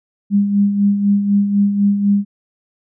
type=tone with tremolo; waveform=sine; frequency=201.9 Hz; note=G#3; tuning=49 cents flat; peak=-9 dBFS; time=0.3-2.25 s; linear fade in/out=50 ms; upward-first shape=sine; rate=4 Hz; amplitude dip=55%; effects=none